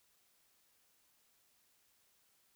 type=silence; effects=white hiss -73 dBFS RMS until 2.55 s